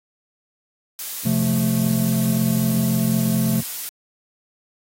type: noise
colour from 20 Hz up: blue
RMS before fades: -29 dBFS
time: 0.99-3.89 s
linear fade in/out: 0 ms
type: chord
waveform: triangle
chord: F major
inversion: second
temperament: equal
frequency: 130.81 / 174.61 / 220 Hz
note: C3 / F3 / A3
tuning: 0 / 0 / 0 cents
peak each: -21 / -21 / -18 dBFS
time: 1.25-3.61 s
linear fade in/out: 10 ms
effects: AAC 48 kbps